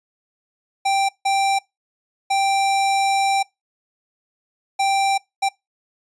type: tone bursts at uneven times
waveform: square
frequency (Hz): 785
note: G5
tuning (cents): +2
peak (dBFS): -17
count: 5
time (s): 0.85-1.09 / 1.25-1.59 / 2.3-3.43 / 4.79-5.18 / 5.42-5.49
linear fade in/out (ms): 10
effects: noise-tail reverb RT60 0.2 s tail -23 dB re dry + resampled to 22050 Hz